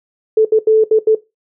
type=tone bursts at uneven times; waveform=sine; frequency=437.7 Hz; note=A4; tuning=9 cents flat; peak=-6 dBFS; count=5; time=0.37-0.45 / 0.52-0.59 / 0.67-0.84 / 0.91-0.99 / 1.07-1.15 s; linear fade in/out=5 ms; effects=noise-tail reverb RT60 0.2 s tail -17 dB re dry